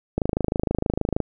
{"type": "click train", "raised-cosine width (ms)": 2, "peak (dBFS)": -8, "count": 28, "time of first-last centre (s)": [0.18, 1.203], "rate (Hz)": 26.4, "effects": []}